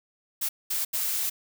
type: noise bursts at uneven times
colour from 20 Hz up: blue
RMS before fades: -28 dBFS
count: 3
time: 0.41-0.49 / 0.7-0.85 / 0.93-1.3 s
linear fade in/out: 10 ms
effects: none